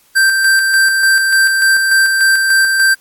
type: tone with tremolo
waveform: square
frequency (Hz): 1568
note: G6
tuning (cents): 0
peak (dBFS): -8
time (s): 0.15-2.95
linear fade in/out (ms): 20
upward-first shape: square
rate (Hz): 3.4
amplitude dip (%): 35
effects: white hiss -51 dBFS RMS until 3 s + AAC 64 kbps